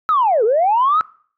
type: linear two-way sweep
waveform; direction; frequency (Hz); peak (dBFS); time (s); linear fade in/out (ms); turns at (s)
sine; down then up; 1318.5 to 409.8 to 1318.5; -11; 0.09-1.01; 0; 0.44
effects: noise-tail reverb RT60 0.5 s tail -22 dB re dry + tanh soft clip ceiling -7 dBFS